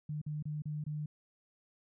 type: tone with dropouts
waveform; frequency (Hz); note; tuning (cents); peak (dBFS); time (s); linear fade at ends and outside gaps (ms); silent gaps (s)
sine; 150.6; D3; +44; -35; 0.09-1.06; 5; 0.216-0.263 / 0.426-0.454 / 0.621-0.655 / 0.84-0.864
effects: none